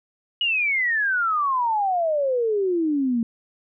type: exponential sweep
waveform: sine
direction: down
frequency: 2925 to 224.9 Hz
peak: -19 dBFS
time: 0.41-3.23 s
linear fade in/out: 2 ms
effects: none